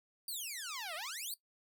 10% pulse exponential two-way sweep, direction down then up, 4740 to 600 to 4740 Hz, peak -32 dBFS, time 0.28-1.34 s, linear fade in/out 2 ms, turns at 0.95 s, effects noise-tail reverb RT60 0.1 s tail -17 dB re dry

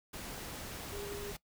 sine tone in noise, 406.1 Hz, G#4, 39 cents flat, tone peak -42 dBFS, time 0.92-1.32 s, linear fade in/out 10 ms, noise pink, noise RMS -44 dBFS, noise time 0.13-1.37 s, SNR -1 dB, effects noise-tail reverb RT60 0.1 s tail -20 dB re dry

